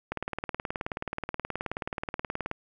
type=click train; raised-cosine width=0.5 ms; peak=-16 dBFS; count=46; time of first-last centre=0.12-2.514 s; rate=18.8 Hz; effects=none